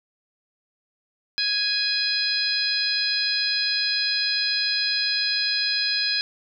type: harmonic tone with a mistuned harmonic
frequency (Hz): 830.6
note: G#5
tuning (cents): 0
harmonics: 2 / 3 / 4 / 5 / 6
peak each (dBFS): -30 / -30 / -33 / -25 / -25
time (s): 1.38-6.21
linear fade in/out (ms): 0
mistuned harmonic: 5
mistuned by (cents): -18
effects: none

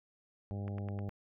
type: harmonic tone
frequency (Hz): 100.6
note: G2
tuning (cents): +45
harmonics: 1 / 2 / 3 / 4 / 5 / 6 / 7 / 8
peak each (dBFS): -37 / -43 / -51 / -51 / -54 / -53 / -57 / -57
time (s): 0.51-1.09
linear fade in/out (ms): 0
type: click train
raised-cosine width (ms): 0.5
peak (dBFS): -33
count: 5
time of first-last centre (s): 0.68-1.093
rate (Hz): 9.68
effects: none

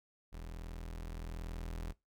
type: tone with level ramp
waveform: 35% pulse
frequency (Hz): 41.2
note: E1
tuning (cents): 0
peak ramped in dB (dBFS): -42 to -37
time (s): 0.32-1.93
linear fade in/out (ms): 20
effects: noise-tail reverb RT60 0.2 s tail -21 dB re dry

